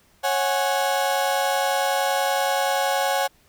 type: chord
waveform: 35% pulse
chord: C# suspended fourth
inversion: none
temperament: equal with one note detuned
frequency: 549.9 / 740 / 830.6 Hz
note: C#5 / F#5 / G#5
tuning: -14 / 0 / 0 cents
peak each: -23 / -23 / -23 dBFS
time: 0.23-3.28 s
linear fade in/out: 20 ms
effects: pink hiss -59 dBFS RMS until 3.48 s